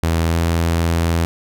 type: tone with pitch glide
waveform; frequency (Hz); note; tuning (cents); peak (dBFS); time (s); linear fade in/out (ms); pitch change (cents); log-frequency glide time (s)
sawtooth; 82.41 to 83.61; E2 to E2; 0 to +25; -11; 0.03-1.25; 0; +25; 0.27-0.36
effects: none